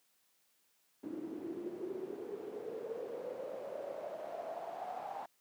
pink noise with band-pass filter sweep, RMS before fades -43 dBFS, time 1.03-5.26 s, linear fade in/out 5 ms, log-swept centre 300 to 790 Hz, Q 9.1, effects white hiss -74 dBFS RMS until 5.4 s + high-pass 150 Hz 12 dB/octave

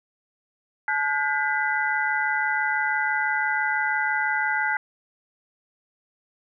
sine tone cluster, 860 / 1441 / 1587 / 1998 Hz, A5 / F#6 / G6 / B6, -40 / -46 / +21 / +20 cents, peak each -27 dBFS, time 0.88-4.77 s, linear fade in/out 2 ms, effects none

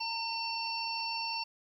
harmonic tone with a mistuned harmonic, 903 Hz, A5, 45 cents sharp, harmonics 1 / 3 / 5 / 6, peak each -37 / -39 / -38 / -41 dBFS, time 0-1.44 s, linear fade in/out 10 ms, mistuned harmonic 1, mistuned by +22 cents, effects 11-bit

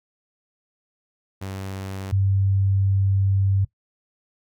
sawtooth / sine tone pair in turn, 96.3 / 97.53 Hz, G2 / G2, -30 / -8 cents, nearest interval unison, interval 22 cents, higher second, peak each -26 / -17 dBFS, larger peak second, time 1.41-2.12 / 2.12-3.65 s, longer second, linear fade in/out 10 ms, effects noise-tail reverb RT60 0.1 s tail -18 dB re dry

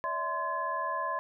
sine tone cluster, 573 / 651 / 1036 / 1702 Hz, D5 / E5 / C6 / G#6, -43 / -22 / -17 / +42 cents, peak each -40 / -38 / -31 / -39 dBFS, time 0.04-1.19 s, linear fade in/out 0 ms, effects none

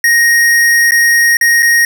square tone with dropouts, 1870 Hz, A#6, 5 cents sharp, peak -7 dBFS, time 0.04-1.85 s, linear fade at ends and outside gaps 2 ms, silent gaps 0.909-0.919 / 1.37-1.411 / 1.624-1.628 s, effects none

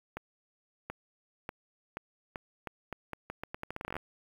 accelerating click train, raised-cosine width 0.5 ms, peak -22 dBFS, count 22, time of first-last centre 0.17-3.966 s, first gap 730 ms, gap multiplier 0.81, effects 8-bit

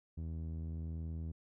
sawtooth tone with low-pass filter, 81 Hz, E2, 30 cents flat, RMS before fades -41 dBFS, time 0.17-1.32 s, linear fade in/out 10 ms, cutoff 220 Hz, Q 0.76, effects none

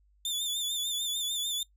sawtooth tone with vibrato, 3520 Hz, A7, in tune, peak -27 dBFS, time 0.25-1.63 s, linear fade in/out 2 ms, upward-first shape sine, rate 6.7 Hz, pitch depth 57 cents each way, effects noise-tail reverb RT60 0.1 s tail -19 dB re dry + added 50 Hz sine -62 dBFS peak until 1.76 s

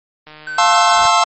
click train, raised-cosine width 0.3 ms, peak -22 dBFS, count 74, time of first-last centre 0.27-0.747 s, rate 153 Hz
triangle tone with vibrato, 1522 Hz, F#6, 48 cents sharp, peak -21 dBFS, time 0.47-1.07 s, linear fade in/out 2 ms, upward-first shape sine, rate 11 Hz, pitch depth 11 cents each way
square chord, F major seventh, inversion none, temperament equal with one note detuned, 698.5 / 880 / 1069.7 / 1318.5 Hz, F5 / A5 / C6 / E6, 0 / 0 / +38 / 0 cents, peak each -16 dBFS, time 0.58-1.24 s, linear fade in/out 5 ms
pink noise with exponential growth, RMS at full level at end -28 dBFS, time 0.71-1.06 s, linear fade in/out 0 ms, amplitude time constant 75 ms
effects MP3 32 kbps

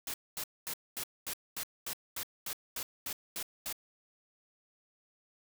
white noise bursts, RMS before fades -38 dBFS, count 13, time 0.07-3.727 s, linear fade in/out 2 ms, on 69 ms, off 230 ms, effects none

